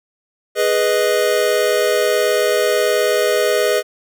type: chord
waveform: square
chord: G# minor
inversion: none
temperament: equal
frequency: 415.3 / 493.9 / 622.3 Hz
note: G#4 / B4 / D#5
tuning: 0 / 0 / 0 cents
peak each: -19 dBFS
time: 0.55-3.83 s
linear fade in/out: 50 ms
effects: none